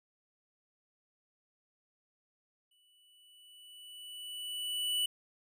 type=tone with exponential growth; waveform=square; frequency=2964 Hz; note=F#7; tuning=2 cents sharp; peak=-29 dBFS; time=2.71-5.06 s; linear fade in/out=5 ms; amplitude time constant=510 ms; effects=none